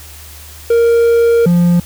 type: tone pair in turn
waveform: triangle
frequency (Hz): 466.2 / 174.25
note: A#4 / F3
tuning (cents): 0 / -4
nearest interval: octave + perfect fourth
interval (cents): 1704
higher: first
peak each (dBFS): -5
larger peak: neither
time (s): 0.7-1.46 / 1.46-1.8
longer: first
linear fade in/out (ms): 5
effects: added 76 Hz sine -35 dBFS peak until 1.85 s + white hiss -36 dBFS RMS until 1.85 s